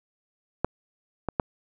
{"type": "clicks", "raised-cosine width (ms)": 1, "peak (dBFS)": [-8, -13, -8], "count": 3, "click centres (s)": [0.646, 1.287, 1.398], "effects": []}